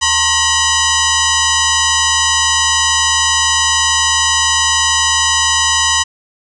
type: tone with frequency modulation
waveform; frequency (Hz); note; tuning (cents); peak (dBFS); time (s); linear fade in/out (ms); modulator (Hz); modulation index
sine; 2054; C7; -33; -10; 0.01-6.04; 20; 989; 5.5
effects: none